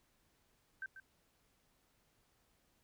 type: tone with echo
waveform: sine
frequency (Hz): 1553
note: G6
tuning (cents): -17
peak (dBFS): -40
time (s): 0.82-0.86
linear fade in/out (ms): 2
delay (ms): 140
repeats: 1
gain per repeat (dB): -10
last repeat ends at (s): 1
effects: pink hiss -75 dBFS RMS until 2.83 s